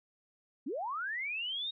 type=linear sweep; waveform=sine; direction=up; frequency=220.1 to 3777 Hz; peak=-34 dBFS; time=0.66-1.71 s; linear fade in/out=10 ms; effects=none